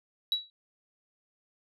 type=tone with exponential decay; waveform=sine; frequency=3901 Hz; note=B7; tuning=22 cents flat; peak=-20 dBFS; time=0.32-0.5 s; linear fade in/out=1 ms; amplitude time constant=37 ms; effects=tanh soft clip ceiling -21 dBFS